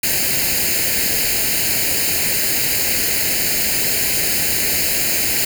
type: noise with comb filter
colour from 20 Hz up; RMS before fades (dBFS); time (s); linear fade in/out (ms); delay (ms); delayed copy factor
white; -18; 0.03-5.45; 5; 0.43; +0.8
effects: none